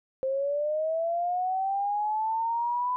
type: linear sweep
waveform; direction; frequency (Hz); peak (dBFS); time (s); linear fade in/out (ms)
sine; up; 523.3 to 1003; -25; 0.23-2.96; 0
effects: none